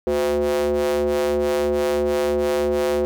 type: ring-modulated tone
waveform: square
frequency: 73.42 Hz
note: D2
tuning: in tune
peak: -16 dBFS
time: 0.07-3.05 s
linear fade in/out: 0 ms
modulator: 439 Hz
effects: none